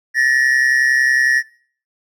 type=tone pair together; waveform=triangle; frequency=1760 / 1890.9 Hz; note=A6 / A#6; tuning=0 / +24 cents; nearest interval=minor second; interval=124 cents; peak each=-13 dBFS; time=0.14-1.43 s; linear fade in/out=50 ms; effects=noise-tail reverb RT60 0.5 s tail -22 dB re dry